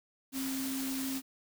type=tone in noise; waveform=sine; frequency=266.3 Hz; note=C4; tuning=31 cents sharp; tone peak=-34 dBFS; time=0.32-1.22 s; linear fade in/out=50 ms; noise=white; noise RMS=-40 dBFS; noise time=0.32-1.22 s; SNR=+3 dB; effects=none